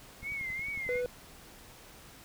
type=tone with vibrato; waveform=sine; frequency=2151 Hz; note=C7; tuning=47 cents sharp; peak=-34 dBFS; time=0.22-1.02 s; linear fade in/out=50 ms; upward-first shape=triangle; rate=2.6 Hz; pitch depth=96 cents each way
type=click train; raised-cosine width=5 ms; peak=-36 dBFS; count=10; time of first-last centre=0.23-1.048 s; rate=11 Hz
type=tone; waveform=triangle; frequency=493.9 Hz; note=B4; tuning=in tune; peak=-28 dBFS; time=0.89-1.06 s; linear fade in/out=0 ms
effects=pink hiss -53 dBFS RMS until 2.24 s